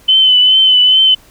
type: tone with vibrato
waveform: sine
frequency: 3035 Hz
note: F#7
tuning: 43 cents sharp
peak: -5 dBFS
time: 0.08-1.15 s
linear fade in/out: 10 ms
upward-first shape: triangle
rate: 2.4 Hz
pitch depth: 38 cents each way
effects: pink hiss -45 dBFS RMS until 1.3 s